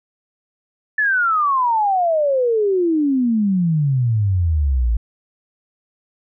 sine exponential sweep, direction down, 1760 to 54.2 Hz, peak -14 dBFS, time 0.98-4.97 s, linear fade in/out 5 ms, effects none

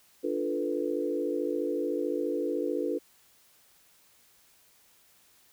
sine chord, B half-diminished seventh, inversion first, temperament equal, 293.7 / 349.2 / 440 / 493.9 Hz, D4 / F4 / A4 / B4, 0 / 0 / 0 / 0 cents, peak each -33 dBFS, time 0.23-2.99 s, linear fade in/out 20 ms, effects white hiss -62 dBFS RMS until 5.52 s

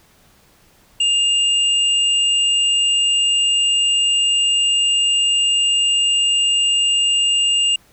sine tone pair together, 2812 / 7908 Hz, F7 / B8, +11 / +1 cents, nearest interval octave + tritone, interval 1790 cents, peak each -14 / -22 dBFS, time 1-7.76 s, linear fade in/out 5 ms, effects pink hiss -53 dBFS RMS until 7.92 s

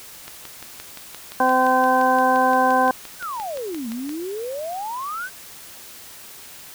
click train, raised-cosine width 0.2 ms, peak -18 dBFS, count 23, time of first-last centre 0.28-4.093 s, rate 5.77 Hz
harmonic tone, 257.2 Hz, C4, 30 cents flat, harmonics 1 / 2 / 3 / 4 / 6, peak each -24 / -22 / -18 / -20 / -24 dBFS, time 1.4-2.91 s, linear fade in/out 2 ms
sine exponential two-way sweep, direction down then up, 1594 to 220 to 1594 Hz, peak -26 dBFS, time 3.19-5.3 s, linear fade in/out 50 ms, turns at 3.89 s
effects white hiss -41 dBFS RMS until 6.74 s

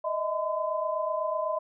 sine tone cluster, 614 / 642 / 1018 Hz, D#5 / E5 / C6, -23 / -46 / -48 cents, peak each -31 dBFS, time 0.04-1.59 s, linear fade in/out 10 ms, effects none

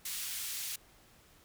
white band-pass noise, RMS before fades -39 dBFS, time 0.05-0.76 s, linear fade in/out 5 ms, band 2100 to 16000 Hz, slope 12 dB/octave, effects pink hiss -62 dBFS RMS until 1.44 s

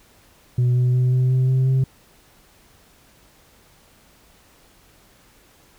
sine tone with pitch steps, 123.47 / 124.83 / 126.21 / 127.6 / 129.01 / 130.43 / 131.87 Hz, B2 / B2 / B2 / C3 / C3 / C3 / C3, 0 / +19 / +38 / -43 / -24 / -5 / +14 cents, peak -12 dBFS, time 0.58-1.84 s, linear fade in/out 5 ms, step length 180 ms, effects tanh soft clip ceiling -14 dBFS + pink hiss -54 dBFS RMS until 5.78 s

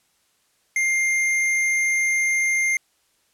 sine tone with tanh clipping, 2109 Hz, C7, 13 cents sharp, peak -20 dBFS, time 0.76-2.77 s, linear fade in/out 2 ms, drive 16 dB, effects white hiss -65 dBFS RMS until 3.33 s + low-pass 11000 Hz 12 dB/octave

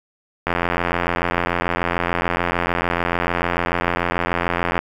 click train, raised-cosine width 0.5 ms, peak -4 dBFS, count 376, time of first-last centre 0.47-4.79 s, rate 86.8 Hz, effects 7-bit

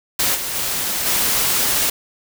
white noise with level steps, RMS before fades -18 / -25 / -22 / -18 dBFS, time 0.19-1.9 s, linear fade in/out 5 ms, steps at 0.34 / 0.54 / 1.05 s, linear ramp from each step 20 ms, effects none

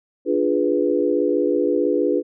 sine chord, D diminished seventh, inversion none, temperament equal, 293.7 / 349.2 / 415.3 / 493.9 Hz, D4 / F4 / Ab4 / Cb5, 0 / 0 / 0 / 0 cents, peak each -22 dBFS, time 0.25-2.23 s, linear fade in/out 50 ms, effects none

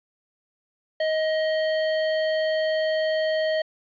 square tone, 629 Hz, D#5, 19 cents sharp, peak -22 dBFS, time 1-3.62 s, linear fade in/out 5 ms, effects resampled to 11025 Hz + 9-bit

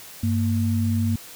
sine tone pair together, 97.91 / 229.8 Hz, G2 / A#3, -2 / -25 cents, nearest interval octave + minor third, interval 1477 cents, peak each -21 / -23 dBFS, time 0.23-1.16 s, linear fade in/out 5 ms, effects white hiss -42 dBFS RMS until 1.35 s

